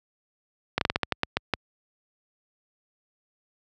slowing click train, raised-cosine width 0.3 ms, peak -6 dBFS, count 10, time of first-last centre 0.78-1.537 s, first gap 32 ms, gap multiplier 1.23, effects high-pass 60 Hz 12 dB/octave

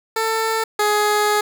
15% pulse tone pair in turn, 445.8 / 418.8 Hz, A4 / G#4, +23 / +15 cents, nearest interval minor second, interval 108 cents, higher first, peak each -12 / -9 dBFS, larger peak second, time 0.16-0.64 / 0.79-1.41 s, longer second, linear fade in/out 5 ms, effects none

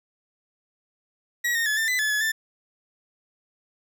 40% pulse tone with pitch steps, 1914 / 1841 / 1714 / 1790 / 2006 / 1722 / 1701 / 1773 Hz, A#6 / A#6 / A6 / A6 / B6 / A6 / G#6 / A6, +45 / -22 / -46 / +29 / +26 / -38 / +41 / +13 cents, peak -21 dBFS, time 1.44-2.32 s, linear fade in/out 10 ms, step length 110 ms, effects none

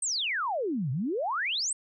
sine exponential two-way sweep, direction down then up, 8820 to 120 to 8820 Hz, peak -27 dBFS, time 0.02-1.73 s, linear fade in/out 5 ms, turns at 0.91 s, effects none

